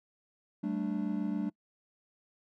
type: chord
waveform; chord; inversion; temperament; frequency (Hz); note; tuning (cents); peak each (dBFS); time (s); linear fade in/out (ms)
triangle; G suspended second; none; equal with one note detuned; 192.74 / 220 / 293.7; G3 / A3 / D4; -29 / 0 / 0; -33; 0.63-1.5; 10
effects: noise-tail reverb RT60 0.1 s tail -25 dB re dry